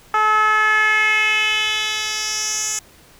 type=tone with band-pass filter sweep; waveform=10% pulse; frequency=430 Hz; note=A4; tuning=40 cents flat; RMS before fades=-18 dBFS; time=0.14-2.79 s; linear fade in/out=2 ms; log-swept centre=1100 to 7300 Hz; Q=3; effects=pink hiss -48 dBFS RMS until 3.19 s